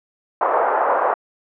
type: band-pass noise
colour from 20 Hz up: white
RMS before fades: -18 dBFS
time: 0.41-1.14 s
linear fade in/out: 2 ms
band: 510 to 1100 Hz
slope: 24 dB/octave
effects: low-pass 2000 Hz 12 dB/octave